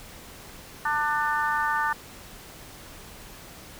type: harmonic tone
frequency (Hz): 297.9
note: D4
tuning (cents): +25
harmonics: 3 / 4 / 5 / 6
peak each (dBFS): -27 / -28 / -29 / -30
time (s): 0.85-1.93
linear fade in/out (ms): 5
effects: pink hiss -45 dBFS RMS until 3.79 s